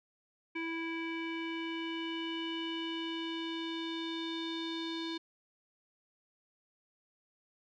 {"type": "tone with low-pass filter sweep", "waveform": "square", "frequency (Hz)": 329.1, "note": "E4", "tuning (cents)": -3, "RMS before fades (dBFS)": -38, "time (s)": [0.55, 5.18], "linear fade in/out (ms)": 10, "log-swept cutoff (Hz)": [2400, 3900], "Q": 6.2, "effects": []}